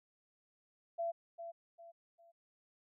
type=tone with echo; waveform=sine; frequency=675 Hz; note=E5; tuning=41 cents sharp; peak=-34 dBFS; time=0.98-1.12 s; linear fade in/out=20 ms; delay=400 ms; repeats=3; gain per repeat=-9 dB; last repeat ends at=2.32 s; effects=none